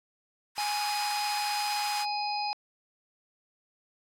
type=high-pass noise; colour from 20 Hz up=pink; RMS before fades=-36 dBFS; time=0.55-2.06 s; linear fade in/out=50 ms; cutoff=900 Hz; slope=96 dB/octave
type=harmonic tone; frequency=830.6 Hz; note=G#5; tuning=in tune; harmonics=1 / 3 / 5 / 6; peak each=-30 / -39 / -41 / -36 dBFS; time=0.58-2.53 s; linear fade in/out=0 ms
effects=low-pass 12000 Hz 12 dB/octave